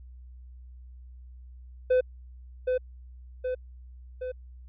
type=tone with echo; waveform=triangle; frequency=507 Hz; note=B4; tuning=45 cents sharp; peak=-17 dBFS; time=1.9-2.01 s; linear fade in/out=10 ms; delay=770 ms; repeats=3; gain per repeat=-4 dB; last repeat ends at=4.32 s; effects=added 62 Hz sine -44 dBFS peak until 4.68 s + resampled to 8000 Hz